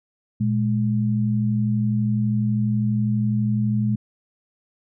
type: tone pair together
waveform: sine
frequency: 117.86 / 210 Hz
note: A#2 / G#3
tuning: +19 / +19 cents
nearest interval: minor seventh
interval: 1000 cents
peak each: -21 dBFS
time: 0.4-3.96 s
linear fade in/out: 10 ms
effects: none